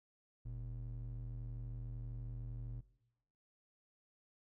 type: ring-modulated tone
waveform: triangle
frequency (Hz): 81.9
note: E2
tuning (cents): -11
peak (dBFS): -37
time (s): 0.45-2.81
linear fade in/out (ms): 10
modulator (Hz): 36.4
effects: noise-tail reverb RT60 0.9 s tail -20 dB re dry